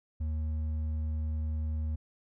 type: tone with hard clipping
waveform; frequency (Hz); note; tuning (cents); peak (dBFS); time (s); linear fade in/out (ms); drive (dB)
sine; 77.6; D#2; -4; -31; 0.2-1.96; 10; 4
effects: none